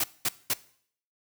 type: noise bursts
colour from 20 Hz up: white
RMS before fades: -26 dBFS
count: 3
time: 0-0.537 s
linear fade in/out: 5 ms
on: 39 ms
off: 210 ms
effects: noise-tail reverb RT60 0.6 s tail -19 dB re dry